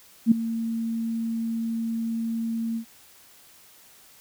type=tone with ADSR envelope; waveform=sine; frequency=227.7 Hz; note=A#3; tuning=40 cents flat; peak=-10 dBFS; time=0.26-2.85 s; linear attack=55 ms; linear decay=6 ms; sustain=-15 dB; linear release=86 ms; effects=white hiss -53 dBFS RMS until 4.2 s